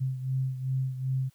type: beating tone pair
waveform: sine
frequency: 130.81 / 133.41 Hz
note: C3 / C3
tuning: 0 / +34 cents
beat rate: 2.6 Hz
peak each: -28 / -34 dBFS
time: 0-1.3 s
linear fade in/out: 20 ms
effects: white hiss -67 dBFS RMS until 1.34 s